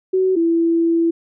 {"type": "tone pair in turn", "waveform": "sine", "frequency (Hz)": [375.2, 333.3], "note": ["F#4", "E4"], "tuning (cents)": [24, 19], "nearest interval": "major second", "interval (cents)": 205, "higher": "first", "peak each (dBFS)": -13, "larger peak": "neither", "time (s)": [[0.13, 0.36], [0.36, 1.11]], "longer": "second", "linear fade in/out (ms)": 10, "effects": []}